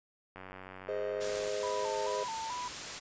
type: click train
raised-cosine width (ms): 0.5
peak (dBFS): -31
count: 106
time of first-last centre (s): 0.36-1.478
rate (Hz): 93.9
type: chord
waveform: triangle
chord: Ab major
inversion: none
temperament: just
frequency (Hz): 415.3 / 519.1 / 623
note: Ab4 / C5 / Eb5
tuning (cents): 0 / -14 / +2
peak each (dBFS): -35 / -35 / -36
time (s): 0.88-2.24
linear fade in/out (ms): 10
type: noise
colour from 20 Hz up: white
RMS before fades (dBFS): -40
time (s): 1.2-3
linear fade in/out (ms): 20
type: tone with vibrato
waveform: sine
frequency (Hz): 940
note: A#5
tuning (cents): +14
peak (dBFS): -36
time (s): 1.63-2.68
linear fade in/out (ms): 2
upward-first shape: square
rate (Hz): 2.3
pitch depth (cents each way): 84
effects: resampled to 16000 Hz